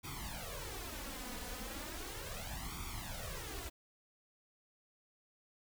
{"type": "noise with flanger", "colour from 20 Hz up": "pink", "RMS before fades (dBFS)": -44, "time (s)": [0.03, 3.7], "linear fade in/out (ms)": 20, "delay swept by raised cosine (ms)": [0.86, 4.06], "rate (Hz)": 0.36, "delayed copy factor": 0.85, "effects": []}